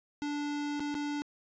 square tone with dropouts, 291.9 Hz, D4, 10 cents flat, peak -33 dBFS, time 0.22-1.22 s, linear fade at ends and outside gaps 0 ms, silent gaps 0.796-0.804 / 0.943-0.951 s, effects resampled to 16000 Hz + 11-bit

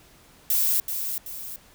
violet noise with echo, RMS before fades -22 dBFS, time 0.5-0.8 s, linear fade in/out 2 ms, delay 380 ms, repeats 2, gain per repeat -7 dB, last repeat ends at 1.56 s, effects pink hiss -54 dBFS RMS until 1.74 s

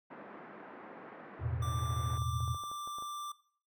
pink band-pass noise, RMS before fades -50 dBFS, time 0.1-2.18 s, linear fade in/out 10 ms, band 210 to 1800 Hz, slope 24 dB/octave
sine chord, E suspended fourth, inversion none, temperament equal, 82.41 / 110 / 123.47 Hz, E2 / A2 / B2, 0 / 0 / 0 cents, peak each -37 dBFS, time 1.39-2.58 s, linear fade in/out 50 ms
square tone, 1179 Hz, D6, 6 cents sharp, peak -40 dBFS, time 1.62-3.32 s, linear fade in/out 5 ms
clicks, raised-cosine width 1 ms, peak -37 dBFS, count 12, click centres 2.012 / 2.135 / 2.177 / 2.22 / 2.405 / 2.478 / 2.546 / 2.637 / 2.715 / 2.875 / 2.985 / 3.024 s
effects noise-tail reverb RT60 0.5 s tail -17 dB re dry

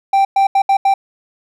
triangle tone bursts at uneven times, 784 Hz, G5, in tune, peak -7 dBFS, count 5, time 0.13-0.25 / 0.36-0.47 / 0.55-0.62 / 0.69-0.77 / 0.85-0.94 s, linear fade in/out 5 ms, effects none

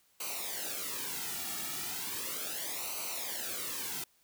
white noise with flanger, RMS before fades -38 dBFS, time 0.2-4.04 s, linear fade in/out 5 ms, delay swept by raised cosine 0.57 to 1.97 ms, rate 0.36 Hz, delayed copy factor -0.8, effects white hiss -69 dBFS RMS until 4.23 s

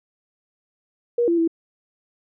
sine tone with pitch steps, 476.4 / 339.6 / 330.2 Hz, A#4 / F4 / E4, +38 / -48 / +3 cents, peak -16 dBFS, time 1.18-1.477 s, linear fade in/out 5 ms, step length 99 ms, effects none

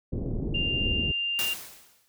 pink low-pass noise, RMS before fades -30 dBFS, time 0.12-1.12 s, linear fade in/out 10 ms, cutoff 420 Hz, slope 24 dB/octave
sine tone, 2794 Hz, F7, in tune, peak -26 dBFS, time 0.54-1.54 s, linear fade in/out 10 ms
white noise with exponential decay, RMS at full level -29 dBFS, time 1.39-2.08 s, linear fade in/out 0 ms, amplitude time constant 150 ms
effects none

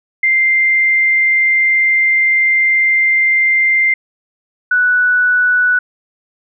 sine tone pair in turn, 2093 / 1480 Hz, C7 / F#6, 0 / 0 cents, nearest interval tritone, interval 600 cents, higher first, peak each -9 dBFS, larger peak neither, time 0.23-3.94 / 4.71-5.79 s, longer first, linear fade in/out 5 ms, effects none

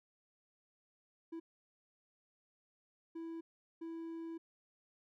triangle tone bursts at uneven times, 329.6 Hz, E4, in tune, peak -40 dBFS, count 3, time 1.32-1.4 / 3.15-3.41 / 3.81-4.38 s, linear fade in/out 10 ms, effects none

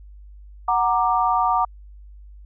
sine chord, Gb augmented, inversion none, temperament equal with one note detuned, 740 / 932.3 / 1182.8 Hz, Gb5 / Bb5 / D6, 0 / 0 / +12 cents, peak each -21 dBFS, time 0.68-1.65 s, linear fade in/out 5 ms, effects added 50 Hz sine -40 dBFS peak until 2.45 s

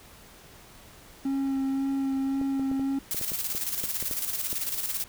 triangle tone with vibrato, 270.9 Hz, C#4, 40 cents flat, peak -23 dBFS, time 1.25-2.99 s, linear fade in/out 5 ms, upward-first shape sine, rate 1.9 Hz, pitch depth 14 cents each way
clicks, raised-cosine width 2 ms, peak -25 dBFS, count 12, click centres 2.414 / 2.596 / 2.715 / 2.796 / 3.146 / 3.213 / 3.319 / 3.55 / 3.839 / 4.026 / 4.112 / 4.529 s
blue noise with tremolo, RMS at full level -29 dBFS, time 3.11-5.04 s, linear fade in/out 0 ms, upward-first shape square, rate 18 Hz, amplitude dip 50%
effects pink hiss -51 dBFS RMS until 5.08 s

